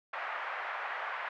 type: band-pass noise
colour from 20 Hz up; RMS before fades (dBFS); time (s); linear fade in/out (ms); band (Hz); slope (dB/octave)
white; -38; 0.13-1.29; 5; 670 to 1900; 24
effects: none